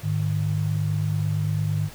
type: tone pair together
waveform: sine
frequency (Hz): 103.83 / 152.74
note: G#2 / D#3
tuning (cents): 0 / -32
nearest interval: perfect fifth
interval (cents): 668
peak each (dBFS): -24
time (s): 0.02-1.9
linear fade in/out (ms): 50
effects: pink hiss -44 dBFS RMS until 1.94 s